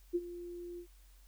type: tone with ADSR envelope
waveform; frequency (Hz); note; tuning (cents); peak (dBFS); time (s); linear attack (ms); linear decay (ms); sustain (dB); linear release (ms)
sine; 349.2; F4; 0; -27; 0.13-0.87; 24; 43; -15; 83
effects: added 46 Hz sine -57 dBFS peak until 1.27 s + white hiss -68 dBFS RMS until 1.27 s